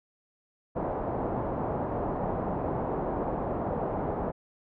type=low-pass noise; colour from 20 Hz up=white; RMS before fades=-31 dBFS; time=0.75-4.32 s; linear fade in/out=20 ms; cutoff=840 Hz; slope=24 dB/octave; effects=none

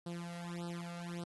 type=tone with flanger; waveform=sawtooth; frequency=172.3 Hz; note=F3; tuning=23 cents flat; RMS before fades=-43 dBFS; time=0.06-1.24 s; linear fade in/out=5 ms; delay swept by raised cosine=0.22 to 1.52 ms; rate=1.7 Hz; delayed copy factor=+0.75; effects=AAC 32 kbps

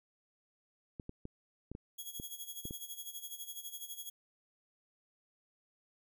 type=clicks; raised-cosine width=3 ms; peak=-30 dBFS; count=8; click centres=0.998 / 1.094 / 1.254 / 1.716 / 1.751 / 2.199 / 2.654 / 2.709 s
type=tone with tremolo; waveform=5% pulse; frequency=3322 Hz; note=G#7; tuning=in tune; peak=-32 dBFS; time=1.98-4.1 s; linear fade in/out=10 ms; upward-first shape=sine; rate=12 Hz; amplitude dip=75%
effects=none

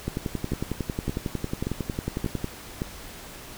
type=two click trains; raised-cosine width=3 ms; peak=-14 / -14 dBFS; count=5 / 27; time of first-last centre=0.52-2.819 / 0.08-2.444 s; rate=1.74 / 11 Hz; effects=pink hiss -42 dBFS RMS until 3.57 s

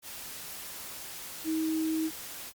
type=tone in noise; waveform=sine; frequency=317.9 Hz; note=D#4; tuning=37 cents sharp; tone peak=-27 dBFS; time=1.44-2.11 s; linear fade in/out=50 ms; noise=white; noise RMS=-42 dBFS; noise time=0.02-2.53 s; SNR=+12 dB; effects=Opus 48 kbps

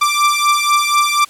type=beating tone pair; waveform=sawtooth; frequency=1174.7 / 1178.8 Hz; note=D6 / D6; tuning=0 / +6 cents; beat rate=4.1 Hz; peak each=-11 dBFS; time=0.01-1.25 s; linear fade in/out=10 ms; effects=white hiss -43 dBFS RMS until 1.29 s + low-pass 12000 Hz 12 dB/octave

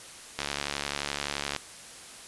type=click train; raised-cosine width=0.2 ms; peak=-12 dBFS; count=85; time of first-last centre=0.39-1.563 s; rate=71.6 Hz; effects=white hiss -46 dBFS RMS until 2.27 s + resampled to 24000 Hz

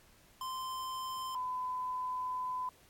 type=tone pair in turn; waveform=square / sine; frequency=1038 / 1008.5 Hz; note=C6 / B5; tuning=-14 / +36 cents; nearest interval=unison; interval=50 cents; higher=first; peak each=-38 / -34 dBFS; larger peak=second; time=0.41-1.35 / 1.35-2.69 s; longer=second; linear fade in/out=2 ms; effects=pink hiss -63 dBFS RMS until 2.89 s + AAC 64 kbps

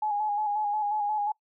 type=tone with vibrato; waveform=sine; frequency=837 Hz; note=G#5; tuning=13 cents sharp; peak=-25 dBFS; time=0.02-1.32 s; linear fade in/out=5 ms; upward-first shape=square; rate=5.6 Hz; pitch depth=34 cents each way; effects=noise-tail reverb RT60 0.1 s tail -23 dB re dry

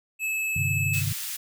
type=tone with vibrato; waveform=square; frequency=2600 Hz; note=E7; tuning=24 cents flat; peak=-26 dBFS; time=0.19-1.03 s; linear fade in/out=50 ms; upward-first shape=sine; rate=20 Hz; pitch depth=11 cents each way
type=chord; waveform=sine; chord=G suspended fourth; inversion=none; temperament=equal with one note detuned; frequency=98 / 130.81 / 150.09 Hz; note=G2 / C3 / D3; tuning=0 / 0 / +38 cents; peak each=-28 / -30 / -30 dBFS; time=0.56-1.13 s; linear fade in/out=5 ms
type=high-pass noise; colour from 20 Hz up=white; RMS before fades=-33 dBFS; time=0.93-1.37 s; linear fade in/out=10 ms; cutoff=1900 Hz; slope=12 dB/octave
effects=none

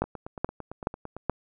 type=two click trains; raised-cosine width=1 ms; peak=-10 / -23 dBFS; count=4 / 11; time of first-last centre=0.02-1.297 / 0.04-1.166 s; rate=2.35 / 8.88 Hz; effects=none

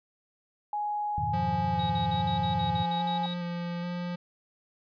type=tone; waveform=sine; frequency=834 Hz; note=G#5; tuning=7 cents sharp; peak=-28 dBFS; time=0.73-3.26 s; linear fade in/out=2 ms
type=chord; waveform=sine; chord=F half-diminished seventh; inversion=none; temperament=equal; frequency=87.31 / 103.83 / 123.47 / 155.56 Hz; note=F2 / Ab2 / Cb3 / Eb3; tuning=0 / 0 / 0 / 0 cents; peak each=-36 dBFS; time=1.18-2.83 s; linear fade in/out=0 ms
type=tone with vibrato; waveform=square; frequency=174.61 Hz; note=F3; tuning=in tune; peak=-32 dBFS; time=1.33-4.16 s; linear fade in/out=10 ms; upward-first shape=square; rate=1.2 Hz; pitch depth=13 cents each way
type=tone bursts; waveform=sine; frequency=3802 Hz; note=A#7; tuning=33 cents sharp; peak=-36 dBFS; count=10; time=1.79-3.34 s; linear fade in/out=5 ms; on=110 ms; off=50 ms
effects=resampled to 11025 Hz

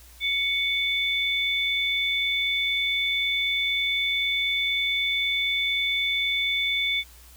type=tone pair together; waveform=sine; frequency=2229 / 3511 Hz; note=C#7 / A7; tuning=+9 / -4 cents; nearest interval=minor sixth; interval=787 cents; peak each=-25 / -25 dBFS; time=0.2-7.04 s; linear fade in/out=50 ms; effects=added 60 Hz sine -49 dBFS peak until 7.36 s + white hiss -52 dBFS RMS until 7.36 s

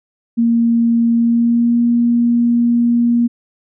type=tone with pitch glide; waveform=sine; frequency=232.6 to 237.1 Hz; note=A#3 to A#3; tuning=-4 to +30 cents; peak=-10 dBFS; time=0.37-3.28 s; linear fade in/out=20 ms; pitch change=+34 cents; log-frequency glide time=1.14-1.82 s; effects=none

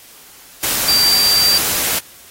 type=tone in noise; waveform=sine; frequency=4699 Hz; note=D8; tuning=in tune; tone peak=-11 dBFS; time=0.88-1.58 s; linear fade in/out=5 ms; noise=white; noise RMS=-18 dBFS; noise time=0.63-1.99 s; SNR=+4 dB; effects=white hiss -42 dBFS RMS until 2.3 s + AAC 48 kbps

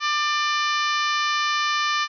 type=harmonic tone; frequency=595 Hz; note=D5; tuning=22 cents sharp; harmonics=2 / 3 / 4 / 5 / 6 / 7 / 8 / 9 / 10; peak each=-23 / -27 / -29 / -31 / -33 / -34 / -35 / -36 / -37 dBFS; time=0-2.08 s; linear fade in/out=50 ms; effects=none

